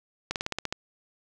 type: slowing click train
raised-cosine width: 0.2 ms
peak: -12 dBFS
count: 8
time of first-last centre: 0.31-0.725 s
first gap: 48 ms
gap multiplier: 1.07
effects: none